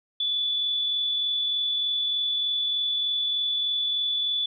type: tone with amplitude modulation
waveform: sine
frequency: 3460 Hz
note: A7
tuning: 30 cents flat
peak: -22 dBFS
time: 0.2-4.46 s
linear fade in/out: 5 ms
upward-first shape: sine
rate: 43.3 Hz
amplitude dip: 25%
effects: none